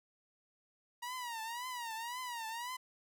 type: tone with vibrato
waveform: sawtooth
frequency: 950 Hz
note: A#5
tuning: 33 cents sharp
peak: -36 dBFS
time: 1.02-2.77 s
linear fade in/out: 10 ms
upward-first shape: triangle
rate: 1.9 Hz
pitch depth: 140 cents each way
effects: none